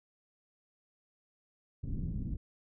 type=low-pass noise; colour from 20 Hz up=pink; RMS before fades=-36 dBFS; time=1.83-2.37 s; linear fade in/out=10 ms; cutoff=240 Hz; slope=24 dB/octave; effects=none